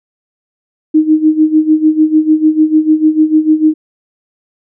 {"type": "tone with tremolo", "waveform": "sine", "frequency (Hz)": 311.1, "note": "D#4", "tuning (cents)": 0, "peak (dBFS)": -3, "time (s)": [0.94, 3.74], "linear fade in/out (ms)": 10, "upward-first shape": "sine", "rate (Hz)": 6.7, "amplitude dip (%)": 80, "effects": []}